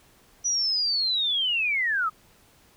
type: linear sweep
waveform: sine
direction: down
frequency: 5920 to 1220 Hz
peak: -22 dBFS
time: 0.44-2.1 s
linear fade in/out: 20 ms
effects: pink hiss -58 dBFS RMS until 2.76 s